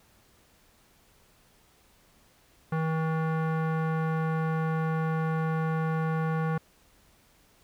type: tone with low-pass filter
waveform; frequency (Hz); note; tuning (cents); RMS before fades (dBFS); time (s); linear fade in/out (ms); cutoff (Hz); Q
square; 160; D#3; +49; -28; 2.72-6.58; 5; 1400; 1.9
effects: pink hiss -62 dBFS RMS until 7.63 s